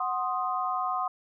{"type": "chord", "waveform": "sine", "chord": "C diminished", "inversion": "second", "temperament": "equal with one note detuned", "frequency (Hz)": [740, 1050.7, 1244.5], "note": ["Gb5", "C6", "Eb6"], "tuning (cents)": [0, 7, 0], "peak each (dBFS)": -31, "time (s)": [0, 1.08], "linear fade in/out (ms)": 5, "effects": []}